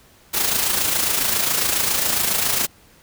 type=noise with amplitude modulation; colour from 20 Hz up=white; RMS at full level=-18 dBFS; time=0.33-2.67 s; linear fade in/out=20 ms; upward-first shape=sine; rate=27.3 Hz; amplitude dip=50%; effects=pink hiss -52 dBFS RMS until 3.02 s